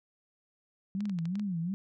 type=tone with vibrato; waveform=sine; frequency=185 Hz; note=F#3; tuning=in tune; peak=-30 dBFS; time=0.95-1.74 s; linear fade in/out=0 ms; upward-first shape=sine; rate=2.7 Hz; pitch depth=210 cents each way
type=clicks; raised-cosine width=0.2 ms; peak=-30 dBFS; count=7; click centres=1.006 / 1.055 / 1.096 / 1.188 / 1.255 / 1.355 / 1.396 s
effects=none